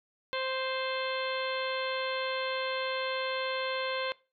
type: harmonic tone with a mistuned harmonic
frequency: 523.3 Hz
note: C5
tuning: in tune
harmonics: 1 / 2 / 3 / 4 / 5 / 6 / 7 / 8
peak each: -34 / -37 / -39 / -40 / -41 / -42 / -42 / -43 dBFS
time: 0.33-4.12 s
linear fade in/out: 0 ms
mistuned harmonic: 7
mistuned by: -69 cents
effects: noise-tail reverb RT60 0.3 s tail -21 dB re dry